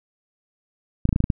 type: clicks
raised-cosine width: 5 ms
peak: -7 dBFS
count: 7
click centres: 1.054 / 1.091 / 1.128 / 1.161 / 1.204 / 1.241 / 1.302 s
effects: none